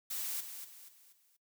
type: noise with echo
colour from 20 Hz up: blue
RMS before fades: -38 dBFS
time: 0.1-0.41 s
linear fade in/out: 10 ms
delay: 240 ms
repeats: 4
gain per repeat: -8 dB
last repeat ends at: 1.37 s
effects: noise-tail reverb RT60 0.1 s tail -18 dB re dry